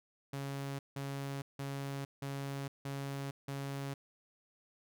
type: tone bursts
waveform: sawtooth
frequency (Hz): 138.59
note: C#3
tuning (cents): 0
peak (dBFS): -34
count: 6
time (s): 0.33-3.94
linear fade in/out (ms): 5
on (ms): 460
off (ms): 170
effects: none